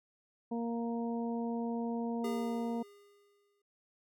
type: harmonic tone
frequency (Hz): 233.1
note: A#3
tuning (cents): 0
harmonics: 1 / 2 / 3 / 4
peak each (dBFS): -34 / -40 / -44 / -46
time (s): 0.51-2.83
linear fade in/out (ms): 10
type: tone with exponential decay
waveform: square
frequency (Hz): 406.6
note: G#4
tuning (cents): -37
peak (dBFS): -37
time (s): 2.24-3.62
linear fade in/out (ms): 5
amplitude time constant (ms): 300
effects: none